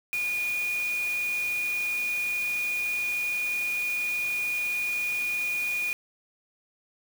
sine tone in noise, 2447 Hz, D#7, 29 cents flat, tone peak -26 dBFS, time 0.13-5.93 s, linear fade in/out 0 ms, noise white, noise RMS -40 dBFS, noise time 0.13-5.93 s, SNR +11 dB, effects none

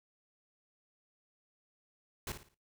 pink noise with echo, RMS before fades -39 dBFS, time 2.27-2.32 s, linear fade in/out 2 ms, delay 56 ms, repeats 4, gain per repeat -9 dB, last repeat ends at 2.544 s, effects noise-tail reverb RT60 0.2 s tail -17 dB re dry

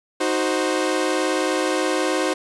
sawtooth chord, C diminished, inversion first, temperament equal, 311.1 / 370 / 523.3 Hz, Eb4 / Gb4 / C5, 0 / 0 / 0 cents, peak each -20 dBFS, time 0.2-2.34 s, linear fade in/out 10 ms, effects resampled to 24000 Hz + 8-bit

